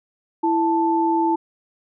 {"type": "tone pair together", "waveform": "sine", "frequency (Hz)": [331.2, 880], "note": ["E4", "A5"], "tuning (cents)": [8, 0], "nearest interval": "octave + perfect fourth", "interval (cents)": 1692, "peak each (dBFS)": -19, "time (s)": [0.43, 1.36], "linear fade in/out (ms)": 10, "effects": []}